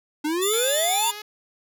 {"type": "exponential sweep", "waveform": "square", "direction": "up", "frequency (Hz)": [293.7, 969], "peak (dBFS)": -23, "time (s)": [0.24, 1.11], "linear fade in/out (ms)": 10}
{"type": "tone", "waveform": "15% pulse", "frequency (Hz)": 3520, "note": "A7", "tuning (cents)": 0, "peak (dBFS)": -16, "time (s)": [0.41, 1.12], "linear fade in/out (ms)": 20}
{"type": "tone with vibrato", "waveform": "5% pulse", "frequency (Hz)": 418.4, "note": "G#4", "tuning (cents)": 13, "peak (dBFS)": -23, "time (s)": [0.53, 1.22], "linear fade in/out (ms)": 5, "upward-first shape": "sine", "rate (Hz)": 4.7, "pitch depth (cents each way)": 24}
{"effects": []}